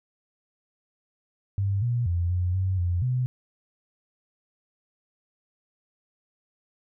sine tone with pitch steps, 98.9 / 120.2 / 86.6 / 89.7 / 94.1 / 88.1 / 126.3 Hz, G2 / B2 / F2 / F2 / F#2 / F2 / B2, +16 / -46 / -14 / +47 / +30 / +16 / +39 cents, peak -22 dBFS, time 1.58-3.26 s, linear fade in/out 0 ms, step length 240 ms, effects none

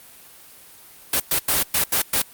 white noise bursts at uneven times, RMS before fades -19 dBFS, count 6, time 1.13-1.2 / 1.31-1.39 / 1.48-1.63 / 1.74-1.84 / 1.92-2.02 / 2.13-2.22 s, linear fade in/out 5 ms, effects white hiss -46 dBFS RMS until 2.33 s + Opus 32 kbps

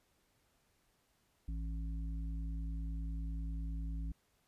harmonic tone, 55 Hz, A1, in tune, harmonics 1 / 3 / 5, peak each -37 / -47 / -52 dBFS, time 1.48-4.12 s, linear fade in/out 5 ms, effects pink hiss -75 dBFS RMS until 4.47 s + resampled to 32000 Hz

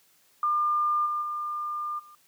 sine tone with level steps, 1200 Hz, D6, 37 cents sharp, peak -22 / -26 / -29 / -48 dBFS, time 0.43-2.15 s, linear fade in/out 2 ms, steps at 1.05 / 1.21 / 1.98 s, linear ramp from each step 20 ms, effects white hiss -63 dBFS RMS until 2.27 s + high-pass 100 Hz 12 dB/octave

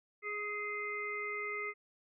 harmonic tone with a mistuned harmonic, 415.3 Hz, G#4, in tune, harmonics 1 / 3 / 5 / 6, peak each -43 / -43 / -38 / -50 dBFS, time 0.22-1.74 s, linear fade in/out 50 ms, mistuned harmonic 3, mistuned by +15 cents, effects none

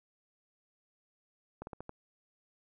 slowing click train, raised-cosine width 1 ms, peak -28 dBFS, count 5, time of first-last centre 1.62-1.894 s, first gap 51 ms, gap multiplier 1.2, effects none

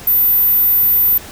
sine tone, 14140 Hz, A9, 7 cents sharp, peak -8 dBFS, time 0.07-1.18 s, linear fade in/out 5 ms, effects tanh soft clip ceiling -6 dBFS + pink hiss -34 dBFS RMS until 1.31 s

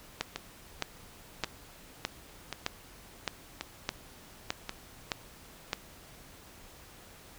two click trains, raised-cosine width 0.2 ms, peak -12 / -17 dBFS, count 10 / 5, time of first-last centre 0.21-5.731 / 0.36-4.694 s, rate 1.63 / 0.923 Hz, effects pink hiss -53 dBFS RMS until 7.38 s

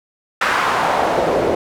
pink noise with band-pass filter sweep, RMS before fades -17 dBFS, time 0.41-1.55 s, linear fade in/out 5 ms, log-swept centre 1500 to 430 Hz, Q 1.9, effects none

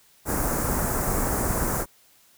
pink band-stop noise, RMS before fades -25 dBFS, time 0.25-1.86 s, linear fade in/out 50 ms, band 1600 to 6900 Hz, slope 24 dB/octave, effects white hiss -58 dBFS RMS until 2.37 s

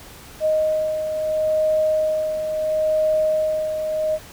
sine beating tone pair, 622.3 / 623.04 Hz, D#5 / D#5, 0 / +2 cents, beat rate 0.74 Hz, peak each -18 / -27 dBFS, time 0.4-4.19 s, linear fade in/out 50 ms, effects pink hiss -42 dBFS RMS until 4.32 s

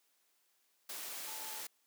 sine tone in noise, 872 Hz, A5, 16 cents flat, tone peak -52 dBFS, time 1.27-1.61 s, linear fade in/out 5 ms, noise white, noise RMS -44 dBFS, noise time 0.89-1.67 s, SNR -11 dB, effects white hiss -75 dBFS RMS until 1.86 s + high-pass 300 Hz 12 dB/octave

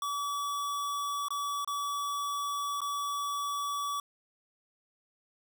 square tone with dropouts, 1144 Hz, D6, 46 cents flat, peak -32 dBFS, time 0.02-4 s, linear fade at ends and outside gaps 2 ms, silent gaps 1.284-1.305 / 1.647-1.675 / 2.806-2.816 s, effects none

